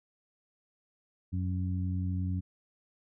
harmonic tone, 91.5 Hz, F#2, 19 cents flat, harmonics 1 / 2 / 3, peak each -30 / -36 / -41 dBFS, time 1.32-2.41 s, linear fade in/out 20 ms, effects none

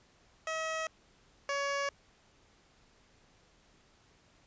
15% pulse tone pair in turn, 640 / 561.6 Hz, D#5 / C#5, +49 / +22 cents, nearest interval major second, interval 227 cents, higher first, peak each -27 / -25 dBFS, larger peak second, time 0.47-0.87 / 1.49-1.89 s, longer neither, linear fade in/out 2 ms, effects pink hiss -65 dBFS RMS until 4.46 s + resampled to 16000 Hz

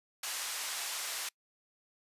white band-pass noise, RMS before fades -38 dBFS, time 0.23-1.29 s, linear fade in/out 5 ms, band 780 to 9500 Hz, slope 12 dB/octave, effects noise-tail reverb RT60 0.1 s tail -26 dB re dry + resampled to 32000 Hz

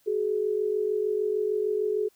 sine tone pair together, 379.1 / 425.7 Hz, F#4 / G#4, +42 / +43 cents, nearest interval major second, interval 201 cents, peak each -29 / -25 dBFS, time 0.06-2.09 s, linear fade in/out 20 ms, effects white hiss -65 dBFS RMS until 2.15 s

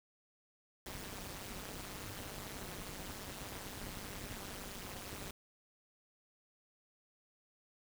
pink noise with amplitude modulation, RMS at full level -42 dBFS, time 0.86-5.31 s, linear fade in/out 2 ms, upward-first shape sine, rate 198 Hz, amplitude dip 100%, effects none

